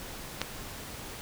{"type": "clicks", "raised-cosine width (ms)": 0.2, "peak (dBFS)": [-27, -11], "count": 2, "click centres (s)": [0.412, 0.416], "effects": ["pink hiss -42 dBFS RMS until 1.21 s"]}